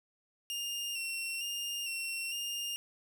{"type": "tone with vibrato", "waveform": "sawtooth", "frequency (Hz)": 2770, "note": "F7", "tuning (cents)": -15, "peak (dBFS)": -32, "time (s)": [0.5, 2.76], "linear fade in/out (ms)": 0, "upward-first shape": "square", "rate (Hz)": 1.1, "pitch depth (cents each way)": 29, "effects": []}